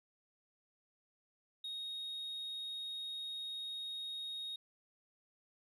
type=tone; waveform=sine; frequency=3739 Hz; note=A#7; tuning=4 cents sharp; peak=-38 dBFS; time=1.64-4.56 s; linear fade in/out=5 ms; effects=tanh soft clip ceiling -39 dBFS + 13-bit